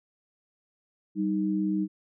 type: tone pair together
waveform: sine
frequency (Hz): 193.94 / 311.1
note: G3 / D#4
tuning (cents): -18 / 0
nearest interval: minor sixth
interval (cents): 818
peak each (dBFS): -27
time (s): 1.15-1.88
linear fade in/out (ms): 50
effects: none